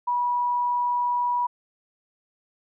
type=tone; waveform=sine; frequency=973 Hz; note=B5; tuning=26 cents flat; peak=-21 dBFS; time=0.07-1.47 s; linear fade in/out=10 ms; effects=none